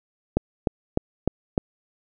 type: click train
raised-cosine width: 2 ms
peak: -6 dBFS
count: 5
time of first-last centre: 0.37-1.578 s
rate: 3.31 Hz
effects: none